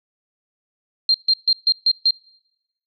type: tone bursts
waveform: sine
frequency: 4186 Hz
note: C8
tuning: in tune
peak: -12 dBFS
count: 6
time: 1.09-2.108 s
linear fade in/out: 2 ms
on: 53 ms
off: 140 ms
effects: noise-tail reverb RT60 0.9 s tail -25 dB re dry